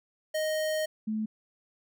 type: tone pair in turn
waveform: square / sine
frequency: 622.3 / 216.8 Hz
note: D#5 / A3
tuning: 0 / -25 cents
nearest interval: octave + tritone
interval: 1825 cents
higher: first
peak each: -28 dBFS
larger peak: neither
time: 0.34-0.86 / 1.07-1.26 s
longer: first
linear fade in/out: 10 ms
effects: none